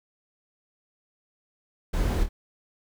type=noise with echo; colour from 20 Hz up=brown; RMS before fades=-25 dBFS; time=1.93-2.24 s; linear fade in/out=10 ms; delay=25 ms; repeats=2; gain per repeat=-7 dB; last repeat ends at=2.29 s; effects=none